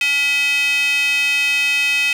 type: tone with high-pass filter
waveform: square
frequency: 283.2 Hz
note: C#4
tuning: 37 cents sharp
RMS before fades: -17 dBFS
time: 0.01-2.13 s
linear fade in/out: 2 ms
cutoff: 2500 Hz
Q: 7.1
effects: low-pass 12000 Hz 12 dB/octave + 7-bit